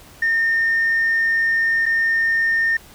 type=tone with dropouts; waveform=sine; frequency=1821 Hz; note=A#6; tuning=41 cents flat; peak=-14 dBFS; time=0.22-2.77 s; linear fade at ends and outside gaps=5 ms; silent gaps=1.857-1.862 s; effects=tanh soft clip ceiling -12 dBFS + pink hiss -45 dBFS RMS until 2.94 s